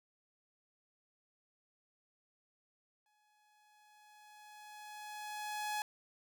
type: tone with exponential growth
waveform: sawtooth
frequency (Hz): 843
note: G#5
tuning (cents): +26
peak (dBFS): -31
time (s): 3.06-5.82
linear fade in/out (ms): 1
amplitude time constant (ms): 600
effects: none